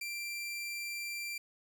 sawtooth tone, 2360 Hz, D7, 8 cents sharp, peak -34 dBFS, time 0.01-1.38 s, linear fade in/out 5 ms, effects none

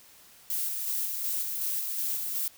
violet noise with tremolo, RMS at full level -30 dBFS, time 0.5-2.48 s, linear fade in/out 2 ms, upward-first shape square, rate 2.7 Hz, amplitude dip 30%, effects white hiss -55 dBFS RMS until 2.57 s

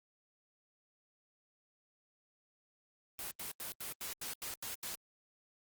white noise bursts, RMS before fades -42 dBFS, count 9, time 3.19-4.95 s, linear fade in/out 0 ms, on 120 ms, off 85 ms, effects Opus 24 kbps

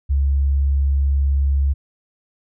sine tone, 69.3 Hz, C#2, in tune, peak -14 dBFS, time 0.09-1.74 s, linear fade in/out 20 ms, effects none

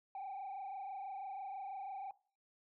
sine tone with frequency modulation, 784 Hz, G5, in tune, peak -40 dBFS, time 0.15-2.11 s, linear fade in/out 2 ms, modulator 26.1 Hz, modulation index 1.2, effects noise-tail reverb RT60 0.4 s tail -21 dB re dry + tanh soft clip ceiling -40 dBFS

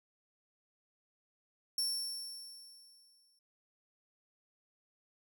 sawtooth tone with exponential decay, 5440 Hz, F8, 46 cents flat, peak -28 dBFS, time 1.78-3.39 s, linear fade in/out 2 ms, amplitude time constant 350 ms, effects none

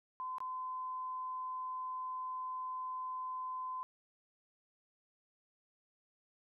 sine tone with dropouts, 1024 Hz, C6, 38 cents flat, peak -38 dBFS, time 0.2-3.83 s, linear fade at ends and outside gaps 0 ms, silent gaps 0.383-0.404 s, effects none

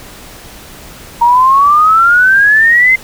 sine exponential sweep, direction up, 932.3 to 2093 Hz, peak -4 dBFS, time 1.21-2.96 s, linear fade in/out 10 ms, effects pink hiss -33 dBFS RMS until 3.03 s

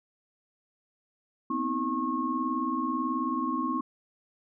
sine tone cluster, 240.7 / 259.3 / 318.5 / 1087 Hz, B3 / C4 / D#4 / C#6, -44 / -15 / +41 / -34 cents, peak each -36 / -32 / -33 / -30 dBFS, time 1.5-3.81 s, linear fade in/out 5 ms, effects none

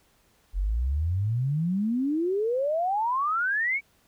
sine exponential sweep, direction up, 43.65 to 2300 Hz, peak -23 dBFS, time 0.53-3.81 s, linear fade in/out 50 ms, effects pink hiss -64 dBFS RMS until 4.07 s

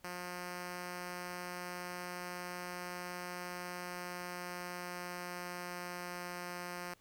5% pulse tone with pitch glide, 178.3 to 177.07 Hz, F3 to F3, +36 to +24 cents, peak -30 dBFS, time 0.04-6.94 s, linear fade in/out 5 ms, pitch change -12 cents, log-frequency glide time 3.55-6.53 s, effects pink hiss -68 dBFS RMS until 7 s

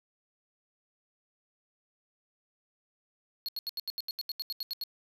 square tone bursts, 4330 Hz, C#8, 41 cents flat, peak -33 dBFS, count 14, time 3.46-4.837 s, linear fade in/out 0 ms, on 25 ms, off 79 ms, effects none

